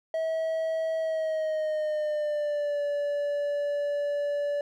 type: tone with pitch glide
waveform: triangle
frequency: 645 to 578 Hz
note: E5 to D5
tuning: -38 to -28 cents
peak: -24 dBFS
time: 0.14-4.61 s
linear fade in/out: 2 ms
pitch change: -190 cents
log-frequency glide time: 0.99-2.82 s
effects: none